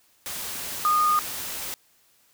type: tone in noise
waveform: sine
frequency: 1226 Hz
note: D#6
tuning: 26 cents flat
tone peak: -18 dBFS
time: 0.85-1.19 s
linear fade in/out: 0 ms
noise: white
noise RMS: -33 dBFS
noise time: 0.26-1.74 s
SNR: +12 dB
effects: white hiss -62 dBFS RMS until 2.33 s